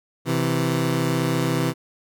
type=tone pair together; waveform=20% pulse; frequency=130.09 / 164.1 Hz; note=C3 / E3; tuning=-10 / -8 cents; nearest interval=major third; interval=402 cents; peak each=-18 dBFS; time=0.25-1.74 s; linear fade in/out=50 ms; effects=none